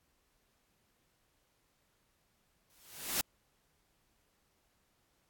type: noise with exponential growth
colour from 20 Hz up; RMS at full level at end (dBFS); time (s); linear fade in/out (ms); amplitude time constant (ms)
white; -30; 2.7-3.21; 1; 110
effects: pink hiss -75 dBFS RMS until 5.29 s + AAC 64 kbps